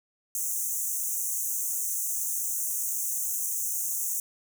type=high-pass noise; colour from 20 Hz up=pink; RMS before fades=-30 dBFS; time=0.35-4.2 s; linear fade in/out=2 ms; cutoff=6100 Hz; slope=96 dB/octave; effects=none